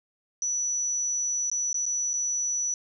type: tone with dropouts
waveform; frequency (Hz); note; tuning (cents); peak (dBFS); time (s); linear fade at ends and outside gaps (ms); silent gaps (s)
sine; 5920; F#8; 0; -25; 0.42-2.74; 1; 1.5-1.515 / 1.73-1.743 / 1.856-1.863 / 2.133-2.138
effects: none